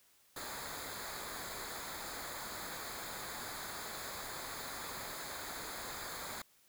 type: noise with comb filter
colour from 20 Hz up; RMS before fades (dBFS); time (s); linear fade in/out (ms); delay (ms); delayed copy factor
pink; -44; 0.36-6.42; 5; 0.35; -0.75
effects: white hiss -68 dBFS RMS until 6.68 s